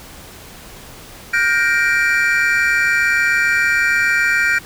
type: chord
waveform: triangle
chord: G minor seventh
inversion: third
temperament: equal with one note detuned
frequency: 1421.3 / 1568 / 1864.7 / 2349 Hz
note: F6 / G6 / Bb6 / D7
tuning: +30 / 0 / 0 / 0 cents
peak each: -17 dBFS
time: 1.33-4.59 s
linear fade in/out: 10 ms
effects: pink hiss -38 dBFS RMS until 4.65 s